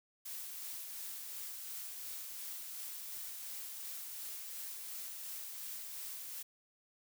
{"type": "noise with tremolo", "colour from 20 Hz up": "blue", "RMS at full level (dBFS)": -44, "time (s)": [0.25, 6.43], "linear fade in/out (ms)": 10, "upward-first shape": "sine", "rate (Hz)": 2.8, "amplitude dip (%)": 25, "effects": []}